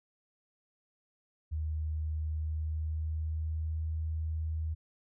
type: tone with pitch glide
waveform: sine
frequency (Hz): 77.7 to 79.29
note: D#2 to D#2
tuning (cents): -2 to +33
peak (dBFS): -31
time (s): 1.51-4.75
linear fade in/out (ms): 20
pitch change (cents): +35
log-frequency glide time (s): 2.26-3.84
effects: none